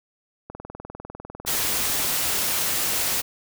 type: click train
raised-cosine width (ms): 1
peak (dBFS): -22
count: 33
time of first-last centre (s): 0.5-2.1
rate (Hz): 20
type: noise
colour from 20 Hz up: white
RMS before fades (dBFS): -24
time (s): 1.46-3.22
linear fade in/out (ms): 20
effects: none